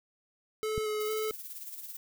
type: tone with vibrato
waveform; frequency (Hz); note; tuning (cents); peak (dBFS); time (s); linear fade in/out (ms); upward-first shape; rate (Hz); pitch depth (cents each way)
square; 429.7; A4; -41; -31; 0.63-1.31; 0; square; 2.2; 14
type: click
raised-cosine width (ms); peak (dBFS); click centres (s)
5; -23; 0.779
type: noise with tremolo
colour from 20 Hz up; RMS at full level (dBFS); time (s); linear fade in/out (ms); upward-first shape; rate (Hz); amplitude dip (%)
violet; -41; 1-1.97; 5; sine; 18; 55
effects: none